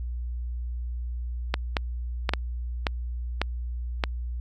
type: clicks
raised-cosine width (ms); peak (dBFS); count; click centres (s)
0.3; -7; 7; 1.541 / 1.768 / 2.292 / 2.336 / 2.868 / 3.416 / 4.038
effects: added 60 Hz sine -29 dBFS peak until 4.4 s